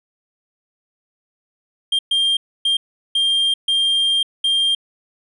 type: tone bursts at uneven times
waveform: triangle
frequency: 3196 Hz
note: G7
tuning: 33 cents sharp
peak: -13 dBFS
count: 6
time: 1.92-1.99 / 2.11-2.37 / 2.65-2.77 / 3.15-3.54 / 3.68-4.23 / 4.44-4.75 s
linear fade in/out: 5 ms
effects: resampled to 24000 Hz